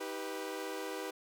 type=chord; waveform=sawtooth; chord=Eb augmented; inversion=none; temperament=equal with one note detuned; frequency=317.1 / 392 / 493.9 Hz; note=Eb4 / G4 / B4; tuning=+33 / 0 / 0 cents; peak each=-40 / -38 / -38 dBFS; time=0-1.11 s; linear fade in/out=10 ms; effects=none